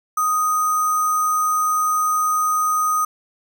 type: tone with sample-and-hold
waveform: sine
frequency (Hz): 1244.5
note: D#6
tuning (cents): 0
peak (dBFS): -16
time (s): 0.17-3.05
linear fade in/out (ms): 5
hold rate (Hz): 7350
effects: none